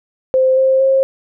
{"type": "tone with pitch steps", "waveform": "sine", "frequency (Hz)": [521, 528, 535], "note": ["C5", "C5", "C5"], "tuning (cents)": [-7, 16, 38], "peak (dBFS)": -9, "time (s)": [0.34, 1.03], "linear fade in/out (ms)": 0, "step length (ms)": 230, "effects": []}